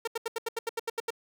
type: tone bursts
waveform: sawtooth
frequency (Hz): 458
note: A#4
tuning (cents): -31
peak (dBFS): -25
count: 11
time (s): 0.05-1.105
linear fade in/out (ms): 5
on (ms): 25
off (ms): 78
effects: none